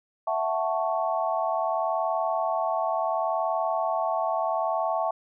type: chord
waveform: sine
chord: F# minor seventh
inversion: third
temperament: equal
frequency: 659.3 / 740 / 880 / 1108.7 Hz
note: E5 / F#5 / A5 / C#6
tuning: 0 / 0 / 0 / 0 cents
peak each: -27 / -30 / -30 / -31 dBFS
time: 0.27-5.11 s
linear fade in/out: 5 ms
effects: none